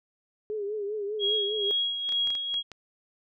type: tone with vibrato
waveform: sine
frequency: 415.3 Hz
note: G#4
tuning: in tune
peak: -29 dBFS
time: 0.5-1.71 s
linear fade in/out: 0 ms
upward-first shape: triangle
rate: 5 Hz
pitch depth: 90 cents each way
type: tone with tremolo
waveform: sine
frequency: 3299 Hz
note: G#7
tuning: 12 cents flat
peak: -23 dBFS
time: 1.19-2.63 s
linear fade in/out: 50 ms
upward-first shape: sine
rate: 2.2 Hz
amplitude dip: 55%
type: clicks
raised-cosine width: 0.2 ms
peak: -25 dBFS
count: 7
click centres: 2.091 / 2.123 / 2.273 / 2.304 / 2.352 / 2.542 / 2.717 s
effects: none